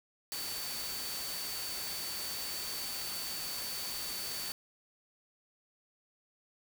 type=tone in noise; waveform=sine; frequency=4528 Hz; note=C#8; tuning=36 cents sharp; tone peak=-41 dBFS; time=0.32-4.52 s; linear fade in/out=0 ms; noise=white; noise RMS=-40 dBFS; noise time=0.32-4.52 s; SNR=-4 dB; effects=none